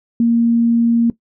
sine tone, 233.1 Hz, A#3, in tune, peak -10 dBFS, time 0.2-1.1 s, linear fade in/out 2 ms, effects noise-tail reverb RT60 0.1 s tail -17 dB re dry

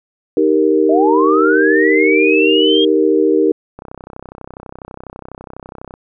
sine chord, Eb major, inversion none, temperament equal, 311.1 / 392 / 466.2 Hz, Eb4 / G4 / Bb4, 0 / 0 / 0 cents, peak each -14 dBFS, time 0.37-3.52 s, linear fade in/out 2 ms
sine linear sweep, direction up, 614 to 3262 Hz, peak -14 dBFS, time 0.89-2.85 s, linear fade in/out 5 ms
click train, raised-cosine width 1 ms, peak -18 dBFS, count 70, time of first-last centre 3.79-5.94 s, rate 32.1 Hz
effects none

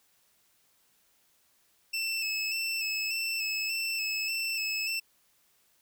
25% pulse tone with vibrato, 2637 Hz, E7, in tune, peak -26 dBFS, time 1.93-5 s, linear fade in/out 10 ms, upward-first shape square, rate 1.7 Hz, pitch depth 28 cents each way, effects white hiss -68 dBFS RMS until 5.81 s

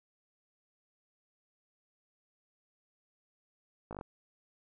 slowing click train, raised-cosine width 1 ms, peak -28 dBFS, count 6, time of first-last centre 3.91-4.011 s, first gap 18 ms, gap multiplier 1.06, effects none

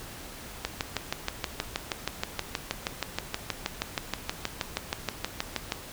click train, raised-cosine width 0.2 ms, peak -10 dBFS, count 33, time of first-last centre 0.65-5.721 s, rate 6.31 Hz, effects pink hiss -43 dBFS RMS until 5.92 s

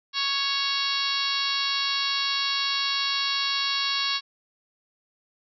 harmonic tone, 554.4 Hz, C#5, in tune, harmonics 2 / 3 / 4 / 5 / 6 / 7 / 8 / 9 / 10, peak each -32 / -35 / -35 / -33 / -32 / -30 / -29 / -37 / -35 dBFS, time 0.13-4.21 s, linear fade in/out 50 ms, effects none

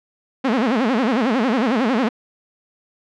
sawtooth tone with vibrato, 240 Hz, B3, 49 cents flat, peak -12 dBFS, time 0.44-2.09 s, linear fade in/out 10 ms, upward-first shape sine, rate 11 Hz, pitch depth 230 cents each way, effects low-pass 3000 Hz 12 dB/octave

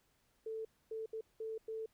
sine tone bursts at uneven times, 442.9 Hz, A4, 11 cents sharp, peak -39 dBFS, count 5, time 0.46-0.65 / 0.91-1.06 / 1.13-1.21 / 1.4-1.58 / 1.68-1.86 s, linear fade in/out 5 ms, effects pink hiss -75 dBFS RMS until 1.93 s

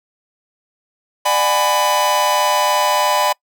45% pulse chord, G# half-diminished seventh, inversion second, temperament just, 598 / 747.5 / 830.6 / 996.7 Hz, D5 / F#5 / G#5 / B5, +31 / +17 / 0 / +16 cents, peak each -20 / -23 / -20 / -17 dBFS, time 1.25-3.33 s, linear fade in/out 10 ms, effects noise-tail reverb RT60 0.1 s tail -25 dB re dry

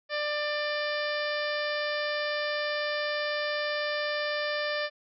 harmonic tone, 594 Hz, D5, 20 cents sharp, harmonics 1 / 2 / 3 / 4 / 5 / 6 / 7 / 8 / 9, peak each -31 / -38 / -33 / -39 / -42 / -41 / -45 / -40 / -47 dBFS, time 0.09-4.9 s, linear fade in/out 50 ms, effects none

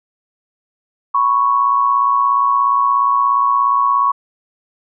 sine tone pair together, 991.7 / 1108.7 Hz, B5 / C#6, +7 / 0 cents, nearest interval major second, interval 193 cents, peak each -18 / -12 dBFS, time 1.14-4.12 s, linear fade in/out 10 ms, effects none

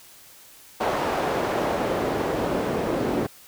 pink noise with band-pass filter sweep, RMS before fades -25 dBFS, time 0.8-3.27 s, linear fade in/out 10 ms, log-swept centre 720 to 360 Hz, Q 1.1, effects white hiss -49 dBFS RMS until 3.47 s

